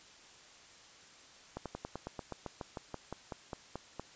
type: slowing click train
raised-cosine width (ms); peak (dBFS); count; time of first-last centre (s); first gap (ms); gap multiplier
1; -25; 17; 1.57-3.996; 87; 1.07
effects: white hiss -57 dBFS RMS until 4.15 s + resampled to 16000 Hz